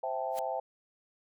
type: chord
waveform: sine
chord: A minor seventh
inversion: first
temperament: equal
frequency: 523.3 / 659.3 / 784 / 880 Hz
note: C5 / E5 / G5 / A5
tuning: 0 / 0 / 0 / 0 cents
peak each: -37 / -36 / -36 / -39 dBFS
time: 0.03-0.6 s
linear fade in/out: 5 ms
type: noise with exponential growth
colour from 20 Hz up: white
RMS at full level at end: -40 dBFS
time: 0.3-0.39 s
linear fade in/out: 0 ms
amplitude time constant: 18 ms
effects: none